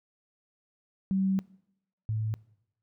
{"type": "tone pair in turn", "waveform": "sine", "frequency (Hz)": [191.8, 109.15], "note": ["G3", "A2"], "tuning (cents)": [-37, -13], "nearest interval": "minor seventh", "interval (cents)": 976, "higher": "first", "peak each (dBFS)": [-24, -27], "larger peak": "first", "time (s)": [[1.11, 1.39], [2.09, 2.34]], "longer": "first", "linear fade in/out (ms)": 0, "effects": ["noise-tail reverb RT60 0.8 s tail -22 dB re dry"]}